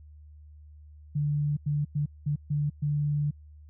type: tone bursts at uneven times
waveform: sine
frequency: 146.83 Hz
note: D3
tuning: in tune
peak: -24 dBFS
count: 6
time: 1.15-1.57 / 1.66-1.85 / 1.95-2.06 / 2.26-2.36 / 2.5-2.7 / 2.82-3.31 s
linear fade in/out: 10 ms
effects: added 75 Hz sine -47 dBFS peak until 3.69 s